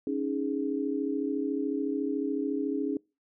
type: chord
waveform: sine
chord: C# suspended second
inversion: none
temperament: equal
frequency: 277.2 / 311.1 / 415.3 Hz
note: C#4 / D#4 / G#4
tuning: 0 / 0 / 0 cents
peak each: -30 / -33 / -33 dBFS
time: 0.07-2.97 s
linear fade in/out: 2 ms
effects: noise-tail reverb RT60 0.3 s tail -26 dB re dry